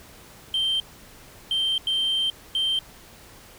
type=tone bursts at uneven times; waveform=sine; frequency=3136 Hz; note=G7; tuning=in tune; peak=-19 dBFS; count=4; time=0.54-0.8 / 1.51-1.78 / 1.87-2.3 / 2.55-2.79 s; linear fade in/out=2 ms; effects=tanh soft clip ceiling -19 dBFS + pink hiss -48 dBFS RMS until 3.58 s